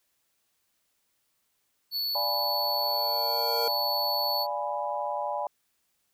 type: tone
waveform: square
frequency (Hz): 4435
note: C#8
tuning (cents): 0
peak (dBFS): -28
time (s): 1.91-4.47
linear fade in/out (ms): 50
type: chord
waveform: sine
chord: D diminished seventh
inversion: none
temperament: equal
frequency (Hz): 587.3 / 698.5 / 830.6 / 987.8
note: D5 / F5 / Ab5 / Cb6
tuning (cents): 0 / 0 / 0 / 0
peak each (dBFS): -33 / -37 / -32 / -34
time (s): 2.15-5.47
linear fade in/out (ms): 2
type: tone with exponential growth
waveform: square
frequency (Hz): 466.2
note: A#4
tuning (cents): 0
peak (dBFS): -29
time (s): 2.25-3.68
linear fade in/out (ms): 2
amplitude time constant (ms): 310
effects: white hiss -74 dBFS RMS until 6.13 s